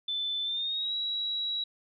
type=tone with pitch glide; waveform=sine; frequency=3520 to 3883 Hz; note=A7 to B7; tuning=0 to -30 cents; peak=-29 dBFS; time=0.08-1.64 s; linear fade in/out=5 ms; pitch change=+170 cents; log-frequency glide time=0.43-0.94 s; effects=none